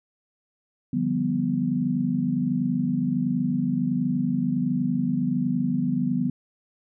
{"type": "chord", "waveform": "sine", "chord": "G dominant seventh", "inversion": "second", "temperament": "equal", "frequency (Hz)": [146.83, 174.61, 196, 246.9], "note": ["D3", "F3", "G3", "B3"], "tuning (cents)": [0, 0, 0, 0], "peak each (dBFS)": [-30, -28, -29, -24], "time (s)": [0.93, 6.3], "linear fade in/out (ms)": 5, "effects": []}